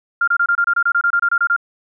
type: tone bursts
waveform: sine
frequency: 1396.9 Hz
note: F6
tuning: in tune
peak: -12 dBFS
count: 15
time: 0.21-1.564 s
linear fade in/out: 5 ms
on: 66 ms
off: 26 ms
effects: none